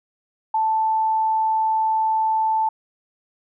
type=tone; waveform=sine; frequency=880 Hz; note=A5; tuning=in tune; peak=-17 dBFS; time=0.54-2.69 s; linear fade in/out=5 ms; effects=none

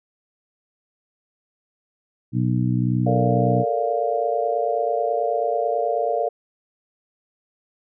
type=harmonic tone; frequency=61.74 Hz; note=B1; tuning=in tune; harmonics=2 / 3 / 4 / 5; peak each=-20 / -24 / -26 / -28 dBFS; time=2.32-3.65 s; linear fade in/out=50 ms
type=chord; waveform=sine; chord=Bb major seventh; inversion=third; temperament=just; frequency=437 / 466.2 / 582.7 / 699.2 Hz; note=A4 / Bb4 / D5 / F5; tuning=-12 / 0 / -14 / +2 cents; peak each=-28 / -25 / -25 / -23 dBFS; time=3.06-6.29 s; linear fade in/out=10 ms
effects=none

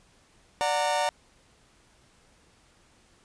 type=chord; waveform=40% pulse; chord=D augmented; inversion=none; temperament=just; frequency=587.3 / 734.2 / 917.7 Hz; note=D5 / F#5 / A#5; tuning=0 / -14 / -27 cents; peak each=-28 / -28 / -27 dBFS; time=0.61-1.09 s; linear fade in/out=0 ms; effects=pink hiss -61 dBFS RMS until 3.24 s + resampled to 22050 Hz

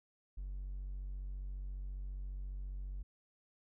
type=tone; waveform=triangle; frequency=47.32 Hz; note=F#1; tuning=40 cents sharp; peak=-37 dBFS; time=0.37-3.03 s; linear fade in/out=10 ms; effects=tanh soft clip ceiling -34 dBFS

